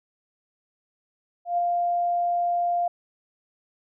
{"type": "tone with ADSR envelope", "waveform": "sine", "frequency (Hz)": 698.5, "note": "F5", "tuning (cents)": 0, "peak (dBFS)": -19, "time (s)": [1.45, 2.88], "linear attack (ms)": 130, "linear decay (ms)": 7, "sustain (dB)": -2, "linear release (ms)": 5, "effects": []}